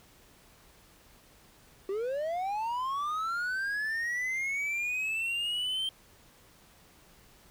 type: linear sweep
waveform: triangle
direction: up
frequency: 376.2 to 3151 Hz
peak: -28 dBFS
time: 1.89-5.89 s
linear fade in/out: 2 ms
effects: pink hiss -59 dBFS RMS until 7.5 s